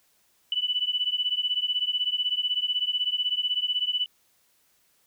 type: beating tone pair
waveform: sine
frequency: 2968 / 2984 Hz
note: F#7 / F#7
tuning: +5 / +14 cents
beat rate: 16 Hz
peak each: -27 / -27 dBFS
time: 0.52-4.06 s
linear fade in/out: 2 ms
effects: white hiss -66 dBFS RMS until 5.06 s